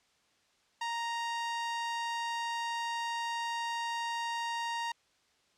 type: tone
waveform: sawtooth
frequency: 932.3 Hz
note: A#5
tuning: in tune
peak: -29 dBFS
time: 0.81-4.92 s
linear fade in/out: 5 ms
effects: white hiss -70 dBFS RMS until 5.57 s + low-pass 6000 Hz 12 dB/octave